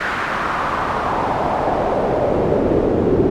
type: noise with band-pass filter sweep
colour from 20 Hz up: brown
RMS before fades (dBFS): -18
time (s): 0-3.3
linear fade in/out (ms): 10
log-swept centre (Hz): 1600 to 350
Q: 2.1
effects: none